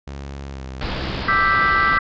sawtooth tone with pitch glide, 69.3 to 65.71 Hz, C#2 to C2, 0 to +8 cents, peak -26 dBFS, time 0.07-1.23 s, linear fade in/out 5 ms, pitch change -92 cents, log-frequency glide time 0.47-0.64 s
pink low-pass noise, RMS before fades -27 dBFS, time 0.81-1.98 s, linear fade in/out 2 ms, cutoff 5000 Hz, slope 96 dB/octave
sine chord, E minor seventh, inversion third, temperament equal, 1174.7 / 1318.5 / 1568 / 1975.5 Hz, D6 / E6 / G6 / B6, 0 / 0 / 0 / 0 cents, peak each -20 dBFS, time 1.28-1.99 s, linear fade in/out 5 ms
effects resampled to 16000 Hz

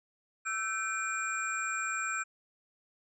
sine tone cluster, 1323 / 1543 / 2385 / 7540 Hz, E6 / G6 / D7 / A#8, +6 / -28 / +26 / +19 cents, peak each -36 / -36 / -38 / -38 dBFS, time 0.45-2.24 s, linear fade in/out 20 ms, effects none

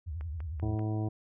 sine tone with vibrato, 78.7 Hz, D#2, 20 cents sharp, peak -34 dBFS, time 0.06-0.76 s, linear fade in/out 20 ms, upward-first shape sine, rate 11 Hz, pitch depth 200 cents each way
click train, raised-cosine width 0.5 ms, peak -34 dBFS, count 4, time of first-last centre 0.21-0.793 s, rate 5.15 Hz
harmonic tone, 107.8 Hz, A2, 35 cents flat, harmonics 1 / 2 / 3 / 4 / 5 / 6 / 7 / 9, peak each -30 / -41 / -36 / -45 / -51 / -46 / -45 / -53 dBFS, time 0.62-1.09 s, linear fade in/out 10 ms
effects none

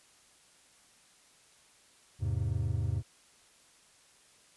triangle chord, E augmented, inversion none, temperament equal, 82.41 / 103.83 / 130.81 Hz, E2 / G#2 / B#2, 0 / 0 / 0 cents, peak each -32 / -30 / -33 dBFS, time 2.19-3.03 s, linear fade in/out 50 ms, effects white hiss -62 dBFS RMS until 4.56 s + resampled to 24000 Hz

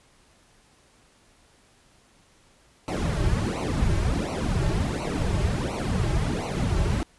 brown noise with flanger, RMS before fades -25 dBFS, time 2.88-7.03 s, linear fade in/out 0 ms, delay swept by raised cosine 0.58 to 4.18 ms, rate 1.4 Hz, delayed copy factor -0.95, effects pink hiss -59 dBFS RMS until 7.18 s + resampled to 24000 Hz

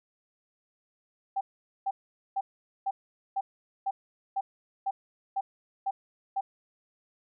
sine tone bursts, 781 Hz, G5, 7 cents flat, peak -26 dBFS, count 11, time 1.36-6.41 s, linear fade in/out 10 ms, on 50 ms, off 450 ms, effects none

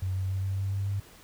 sine tone with pitch steps, 93.7 / 94.62 / 95.56 / 96.5 / 97.45 / 98.42 / 99.39 Hz, F#2 / F#2 / G2 / G2 / G2 / G2 / G2, +22 / +39 / -44 / -27 / -10 / +7 / +24 cents, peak -27 dBFS, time 0.02-1 s, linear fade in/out 5 ms, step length 140 ms, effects pink hiss -53 dBFS RMS until 1.23 s

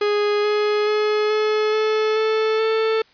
45% pulse tone with pitch steps, 414.5 / 419.1 / 423.7 / 428.4 / 433.1 / 437.9 / 442.7 Hz, G#4 / G#4 / G#4 / A4 / A4 / A4 / A4, -3 / +16 / +35 / -46 / -27 / -8 / +11 cents, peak -17 dBFS, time 0.01-3.02 s, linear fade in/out 5 ms, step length 430 ms, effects white hiss -54 dBFS RMS until 3.13 s + resampled to 11025 Hz

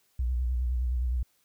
sine tone with vibrato, 61.74 Hz, B1, in tune, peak -25 dBFS, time 0.19-1.23 s, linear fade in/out 5 ms, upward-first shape sine, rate 9.7 Hz, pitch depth 78 cents each way, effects white hiss -69 dBFS RMS until 1.44 s

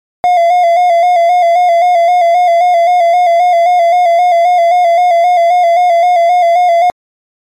triangle tone with vibrato, 698.5 Hz, F5, in tune, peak -3 dBFS, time 0.24-6.9 s, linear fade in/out 0 ms, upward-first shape square, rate 3.8 Hz, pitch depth 45 cents each way, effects MP3 64 kbps

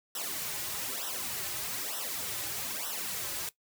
white noise with flanger, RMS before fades -36 dBFS, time 0.15-3.49 s, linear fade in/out 2 ms, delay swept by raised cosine 0.43 to 4.43 ms, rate 1.1 Hz, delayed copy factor -0.95, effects noise-tail reverb RT60 0.1 s tail -17 dB re dry

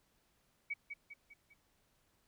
sine tone with echo, 2263 Hz, C#7, 35 cents sharp, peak -35 dBFS, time 0.7-0.74 s, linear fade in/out 10 ms, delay 200 ms, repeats 4, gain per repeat -6 dB, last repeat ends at 1.54 s, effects pink hiss -75 dBFS RMS until 2.27 s

